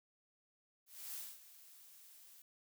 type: noise with ADSR envelope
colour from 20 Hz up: blue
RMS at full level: -45 dBFS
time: 0.86-2.42 s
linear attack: 290 ms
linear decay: 230 ms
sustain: -15 dB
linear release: 3 ms
effects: none